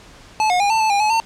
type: tone with pitch steps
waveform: square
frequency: 865 / 722 / 811 / 890 / 874 / 807 / 853 / 904 Hz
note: A5 / F#5 / G#5 / A5 / A5 / G#5 / G#5 / A5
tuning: -30 / -43 / -41 / +20 / -12 / -50 / +46 / +47 cents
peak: -15 dBFS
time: 0.4-1.2 s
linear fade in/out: 0 ms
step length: 100 ms
effects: pink hiss -44 dBFS RMS until 1.25 s + low-pass 7000 Hz 12 dB/octave